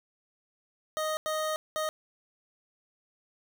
25% pulse tone bursts at uneven times, 622.3 Hz, D#5, in tune, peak -25 dBFS, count 3, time 0.97-1.17 / 1.26-1.56 / 1.76-1.89 s, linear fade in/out 0 ms, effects none

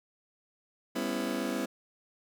30% pulse chord, C# half-diminished seventh, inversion second, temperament just, 199.57 / 249.5 / 277.2 / 332.6 Hz, G3 / B3 / C#4 / E4, +31 / +18 / 0 / +16 cents, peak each -35 / -32 / -34 / -34 dBFS, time 0.95-1.66 s, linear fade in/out 10 ms, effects none

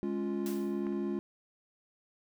triangle chord, Db major, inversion second, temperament equal, 207.7 / 277.2 / 349.2 Hz, Ab3 / Db4 / F4, 0 / 0 / 0 cents, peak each -33 / -36 / -33 dBFS, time 0.03-1.19 s, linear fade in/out 0 ms
white noise with exponential decay, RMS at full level -43 dBFS, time 0.46-0.88 s, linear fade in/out 1 ms, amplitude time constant 90 ms
clicks, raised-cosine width 0.5 ms, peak -32 / -41 dBFS, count 2, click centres 0.868 / 0.926 s
effects none

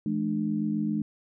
sine tone cluster, 165.2 / 213.2 / 299.2 Hz, E3 / G#3 / D4, +4 / +46 / +32 cents, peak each -33 / -27 / -31 dBFS, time 0.06-1.02 s, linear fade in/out 2 ms, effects none

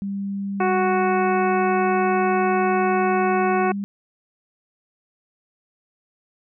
sine tone with pitch glide, 198.2 to 199.92 Hz, G3 to G3, +19 to +34 cents, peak -24 dBFS, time 0.02-3.84 s, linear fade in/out 0 ms, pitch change +15 cents, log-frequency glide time 1.57-2.48 s
harmonic tone, 370 Hz, F#4, in tune, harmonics 1 / 2 / 3 / 4 / 5 / 6 / 7, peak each -21 / -22 / -26 / -29 / -35 / -34 / -34 dBFS, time 0.6-3.72 s, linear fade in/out 5 ms
effects none

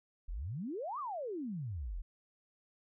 sine exponential two-way sweep, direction up then down, 35.5 to 1244.5 to 35.5 Hz, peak -37 dBFS, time 0.28-2.02 s, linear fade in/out 10 ms, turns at 0.99 s, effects none

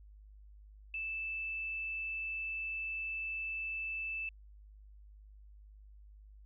sine tone, 2637 Hz, E7, in tune, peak -36 dBFS, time 0.94-4.29 s, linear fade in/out 2 ms, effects added 51 Hz sine -53 dBFS peak until 6.45 s

